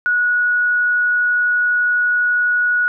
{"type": "tone", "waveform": "sine", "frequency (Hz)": 1461, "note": "F#6", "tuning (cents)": -22, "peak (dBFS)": -13, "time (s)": [0.06, 2.88], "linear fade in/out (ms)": 0, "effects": []}